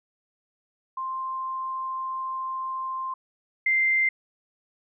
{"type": "tone pair in turn", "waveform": "sine", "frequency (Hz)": [1049, 2088], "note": ["C6", "C7"], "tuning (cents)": [4, -4], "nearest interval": "octave", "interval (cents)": 1192, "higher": "second", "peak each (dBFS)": [-28, -19], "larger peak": "second", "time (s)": [[0.97, 3.14], [3.66, 4.09]], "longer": "first", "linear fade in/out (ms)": 5, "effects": []}